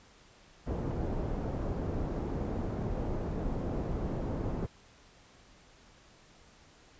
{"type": "low-pass noise", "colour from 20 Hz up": "pink", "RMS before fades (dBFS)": -34, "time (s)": [0.66, 4.67], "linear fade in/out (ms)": 20, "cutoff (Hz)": 590, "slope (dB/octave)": 12, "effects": ["pink hiss -59 dBFS RMS until 6.99 s", "resampled to 16000 Hz"]}